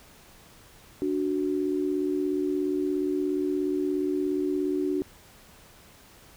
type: tone pair together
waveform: sine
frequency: 293 / 370 Hz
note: D4 / F#4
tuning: -4 / 0 cents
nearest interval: major third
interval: 404 cents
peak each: -27 dBFS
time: 1.02-5.02 s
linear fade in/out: 0 ms
effects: pink hiss -53 dBFS RMS until 6.36 s